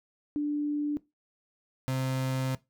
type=tone pair in turn; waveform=sine / 35% pulse; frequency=294.2 / 131.05 Hz; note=D4 / C3; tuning=+3 / +3 cents; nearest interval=octave + major second; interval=1400 cents; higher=first; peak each=-26 dBFS; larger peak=neither; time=0.36-0.97 / 1.88-2.55 s; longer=second; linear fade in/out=0 ms; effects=noise-tail reverb RT60 0.2 s tail -19 dB re dry